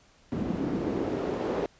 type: noise with band-pass filter sweep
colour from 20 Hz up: pink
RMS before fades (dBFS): -30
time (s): 0.32-1.66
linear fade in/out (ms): 0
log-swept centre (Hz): 220 to 470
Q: 2
effects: pink hiss -60 dBFS RMS until 1.79 s + resampled to 16000 Hz